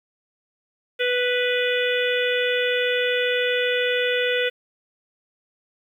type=harmonic tone; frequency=493.9 Hz; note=B4; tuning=in tune; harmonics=1 / 3 / 4 / 5 / 6 / 7; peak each=-22 / -27 / -28 / -29 / -30 / -30 dBFS; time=0.99-4.5 s; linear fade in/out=20 ms; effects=9-bit